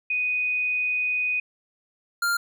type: tone pair in turn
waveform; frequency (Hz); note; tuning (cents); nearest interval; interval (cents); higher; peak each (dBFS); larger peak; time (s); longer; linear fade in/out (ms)
sine / square; 2489 / 1396.9; D#7 / F6; 0 / 0; minor seventh; 1000; first; -22; neither; 0.1-1.4 / 2.22-2.37; first; 5
effects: none